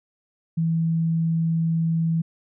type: tone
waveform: sine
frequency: 164 Hz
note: E3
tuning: 9 cents flat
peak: -19 dBFS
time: 0.57-2.22 s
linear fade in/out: 10 ms
effects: none